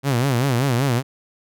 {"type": "tone with vibrato", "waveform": "sawtooth", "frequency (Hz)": 128.8, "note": "C3", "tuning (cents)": -27, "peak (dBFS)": -13, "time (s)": [0.03, 1.03], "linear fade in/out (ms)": 50, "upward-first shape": "sine", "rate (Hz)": 5.2, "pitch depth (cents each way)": 170, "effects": []}